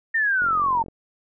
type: linear sweep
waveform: sine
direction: down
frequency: 1841 to 880 Hz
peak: -18 dBFS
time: 0.14-0.83 s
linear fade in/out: 10 ms
type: click train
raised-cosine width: 2 ms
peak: -26 dBFS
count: 22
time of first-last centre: 0.42-0.884 s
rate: 45.3 Hz
effects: none